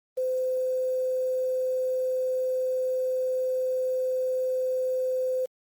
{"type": "tone with quantisation", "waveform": "sine", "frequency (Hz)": 513, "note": "C5", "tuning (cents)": -34, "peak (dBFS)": -24, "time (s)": [0.17, 5.46], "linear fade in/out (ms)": 10, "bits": 8, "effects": ["Opus 32 kbps"]}